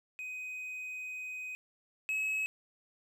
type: tone pair in turn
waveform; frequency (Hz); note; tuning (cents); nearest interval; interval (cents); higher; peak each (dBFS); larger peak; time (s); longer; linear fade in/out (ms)
triangle; 2508 / 2568; D#7 / E7; +13 / -46; unison; 41; second; -37 / -29; second; 0.19-1.55 / 2.09-2.46; first; 0
effects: none